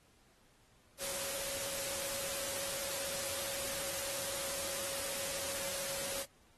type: tone in noise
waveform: sine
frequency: 552 Hz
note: C#5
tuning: 7 cents flat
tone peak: -46 dBFS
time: 0.98-6.26 s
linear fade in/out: 50 ms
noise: white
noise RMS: -39 dBFS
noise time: 0.98-6.26 s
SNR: -10 dB
effects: pink hiss -68 dBFS RMS until 6.57 s + AAC 32 kbps